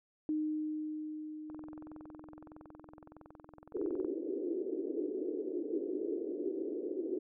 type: tone with exponential decay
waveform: sine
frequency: 307.4 Hz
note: D#4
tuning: 21 cents flat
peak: -30 dBFS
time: 0.29-4.11 s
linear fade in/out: 1 ms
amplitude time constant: 830 ms
type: click train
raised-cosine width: 1 ms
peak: -37 dBFS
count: 56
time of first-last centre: 1.5-4.046 s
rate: 21.6 Hz
type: band-pass noise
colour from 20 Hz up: white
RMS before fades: -37 dBFS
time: 3.74-7.19 s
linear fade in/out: 10 ms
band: 310 to 410 Hz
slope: 48 dB/octave
effects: none